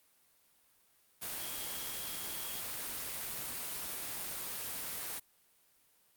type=tone in noise; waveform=sine; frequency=3273 Hz; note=G#7; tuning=26 cents flat; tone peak=-48 dBFS; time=1.39-2.61 s; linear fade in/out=20 ms; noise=white; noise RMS=-40 dBFS; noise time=1.21-5.2 s; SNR=-11 dB; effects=white hiss -69 dBFS RMS until 6.16 s + Opus 32 kbps